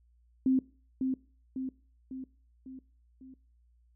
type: tone with echo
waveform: sine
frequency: 261.6 Hz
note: C4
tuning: in tune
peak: -22 dBFS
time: 0.46-0.59 s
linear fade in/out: 2 ms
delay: 550 ms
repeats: 5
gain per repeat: -5 dB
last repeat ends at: 3.34 s
effects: noise-tail reverb RT60 0.4 s tail -22 dB re dry + added 59 Hz sine -62 dBFS peak until 3.95 s